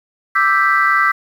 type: chord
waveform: sine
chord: E minor seventh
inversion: third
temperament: equal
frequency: 1174.7 / 1318.5 / 1568 / 1975.5 Hz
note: D6 / E6 / G6 / B6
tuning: 0 / 0 / 0 / 0 cents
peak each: -16 dBFS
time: 0.35-1.12 s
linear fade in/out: 10 ms
effects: tanh soft clip ceiling -2 dBFS + 7-bit